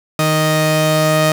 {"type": "tone pair together", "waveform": "sawtooth", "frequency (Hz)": [155.69, 622.3], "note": ["D#3", "D#5"], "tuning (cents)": [1, 0], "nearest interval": "2 octaves", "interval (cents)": 2399, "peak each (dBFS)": -11, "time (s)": [0.19, 1.32], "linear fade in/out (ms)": 2, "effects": ["7-bit"]}